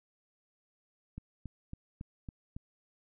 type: click train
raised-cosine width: 5 ms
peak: -29 dBFS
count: 6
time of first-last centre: 1.18-2.565 s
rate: 3.61 Hz
effects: none